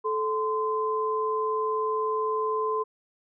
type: tone pair together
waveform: sine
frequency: 434.9 / 1032 Hz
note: A4 / C6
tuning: -20 / -24 cents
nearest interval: octave + minor third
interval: 1496 cents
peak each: -27 dBFS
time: 0.04-2.84 s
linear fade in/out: 20 ms
effects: none